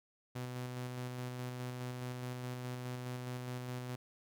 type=tone with tremolo; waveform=sawtooth; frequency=125.1 Hz; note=B2; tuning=23 cents sharp; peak=-35 dBFS; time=0.35-3.96 s; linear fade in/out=10 ms; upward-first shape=square; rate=4.8 Hz; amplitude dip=25%; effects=none